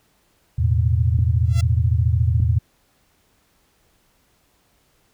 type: chord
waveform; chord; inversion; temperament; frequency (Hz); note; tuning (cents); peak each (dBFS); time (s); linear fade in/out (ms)
sine; E suspended fourth; none; equal with one note detuned; 82.41 / 110 / 124.04; E2 / A2 / B2; 0 / 0 / +8; -18 / -19 / -22; 0.58-2.59; 10
type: clicks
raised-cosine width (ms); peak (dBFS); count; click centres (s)
5; -15; 2; 1.19 / 2.401
type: tone with exponential growth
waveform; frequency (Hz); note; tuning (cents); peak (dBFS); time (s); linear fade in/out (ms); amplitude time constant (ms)
5% pulse; 677; E5; +46; -17; 1.44-1.61; 5; 36
effects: pink hiss -62 dBFS RMS until 5.13 s